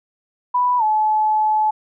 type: tone with pitch glide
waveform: sine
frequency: 987.8 to 859.9 Hz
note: B5 to A5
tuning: 0 to -40 cents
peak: -14 dBFS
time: 0.54-1.71 s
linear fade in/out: 10 ms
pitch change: -240 cents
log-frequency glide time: 0.78-0.83 s
effects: none